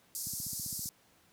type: band-pass noise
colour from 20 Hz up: white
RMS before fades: -39 dBFS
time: 0.15-0.89 s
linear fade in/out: 0 ms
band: 4700 to 14000 Hz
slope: 48 dB/octave
type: click train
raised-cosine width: 5 ms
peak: -32 dBFS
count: 10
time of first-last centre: 0.27-0.858 s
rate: 15.3 Hz
effects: pink hiss -65 dBFS RMS until 1.32 s + high-pass 100 Hz 12 dB/octave